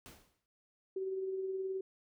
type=noise with exponential decay; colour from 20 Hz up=pink; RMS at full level=-50 dBFS; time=0.06-0.46 s; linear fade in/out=0 ms; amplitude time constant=86 ms
type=tone with tremolo; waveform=sine; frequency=381.2 Hz; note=G4; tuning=48 cents flat; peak=-33 dBFS; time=0.96-1.81 s; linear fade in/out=5 ms; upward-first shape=triangle; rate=19 Hz; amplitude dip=40%
effects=none